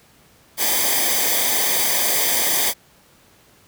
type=noise with comb filter; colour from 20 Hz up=white; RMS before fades=-19 dBFS; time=0.57-2.74 s; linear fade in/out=50 ms; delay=0.73 ms; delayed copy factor=-0.75; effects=pink hiss -53 dBFS RMS until 3.67 s + high-pass 60 Hz 12 dB/octave